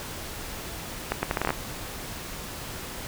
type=accelerating click train; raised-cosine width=0.5 ms; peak=-9 dBFS; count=9; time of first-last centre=1.12-1.505 s; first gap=110 ms; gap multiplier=0.74; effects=pink hiss -37 dBFS RMS until 3.07 s